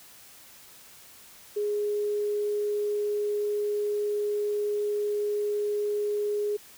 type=tone; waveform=sine; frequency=415.3 Hz; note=G#4; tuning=in tune; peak=-25 dBFS; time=1.56-6.57 s; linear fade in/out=10 ms; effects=white hiss -51 dBFS RMS until 6.77 s